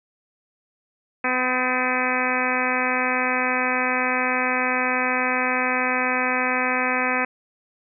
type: harmonic tone with a mistuned harmonic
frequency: 253.1 Hz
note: B3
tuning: 43 cents sharp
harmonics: 1 / 2 / 3 / 4 / 5 / 6 / 7 / 8 / 9 / 10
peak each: -29 / -29 / -29 / -29 / -29 / -29 / -29 / -29 / -29 / -29 dBFS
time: 1.24-7.25 s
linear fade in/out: 5 ms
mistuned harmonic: 6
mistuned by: +40 cents
effects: none